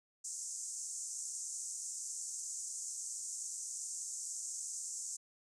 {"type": "band-pass noise", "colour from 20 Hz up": "pink", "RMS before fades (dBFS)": -43, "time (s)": [0.24, 5.17], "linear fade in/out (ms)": 10, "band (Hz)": [6400, 8400], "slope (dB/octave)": 48, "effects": []}